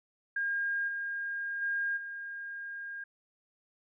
sine tone with level steps, 1616 Hz, G#6, 48 cents flat, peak -29 / -33 / -29 / -38 dBFS, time 0.36-3.04 s, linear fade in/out 5 ms, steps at 0.87 / 1.61 / 1.96 s, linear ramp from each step 20 ms, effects none

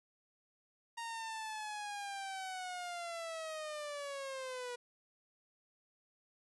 sawtooth linear sweep, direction down, 932.3 to 483.3 Hz, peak -37 dBFS, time 0.97-4.76 s, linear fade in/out 10 ms, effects resampled to 24000 Hz

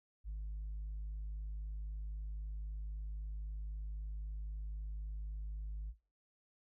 sine tone, 51.91 Hz, G#1, in tune, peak -37 dBFS, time 0.24-5.94 s, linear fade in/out 50 ms, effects noise-tail reverb RT60 0.3 s tail -19 dB re dry + tanh soft clip ceiling -38 dBFS

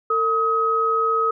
sine tone pair together, 451.8 / 1268.7 Hz, A4 / D#6, +46 / +33 cents, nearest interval octave + tritone, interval 1787 cents, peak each -23 / -18 dBFS, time 0.1-1.31 s, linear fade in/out 5 ms, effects none

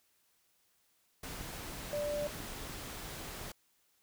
pink noise, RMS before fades -44 dBFS, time 1.23-3.52 s, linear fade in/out 5 ms
clicks, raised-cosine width 3 ms, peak -32 dBFS, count 4, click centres 1.41 / 2.224 / 2.404 / 2.697 s
sine tone, 587.3 Hz, D5, in tune, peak -33 dBFS, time 1.93-2.27 s, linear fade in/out 0 ms
effects white hiss -73 dBFS RMS until 4.02 s

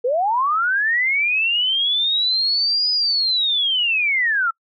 sine linear two-way sweep, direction up then down, 460.5 to 5000 to 1303 Hz, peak -16 dBFS, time 0.04-4.51 s, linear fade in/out 10 ms, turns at 2.91 s, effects noise-tail reverb RT60 0.1 s tail -26 dB re dry

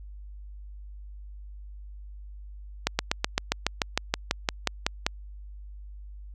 slowing click train, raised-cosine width 0.2 ms, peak -5 dBFS, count 15, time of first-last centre 2.87-5.065 s, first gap 120 ms, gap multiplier 1.04, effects added 50 Hz sine -40 dBFS peak until 6.34 s

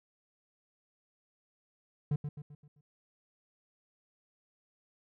triangle tone with echo, 146.83 Hz, D3, in tune, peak -25 dBFS, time 2.11-2.16 s, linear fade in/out 5 ms, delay 130 ms, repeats 5, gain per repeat -7 dB, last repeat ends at 2.81 s, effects none

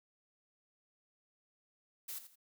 blue noise with echo, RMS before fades -43 dBFS, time 2.08-2.19 s, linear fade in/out 10 ms, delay 84 ms, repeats 2, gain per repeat -11 dB, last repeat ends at 2.358 s, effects none

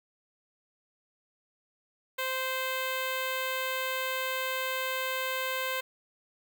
5% pulse tone with notch filter, 520 Hz, C5, 11 cents flat, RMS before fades -32 dBFS, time 2.18-5.81 s, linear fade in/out 10 ms, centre 5500 Hz, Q 0.63, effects none

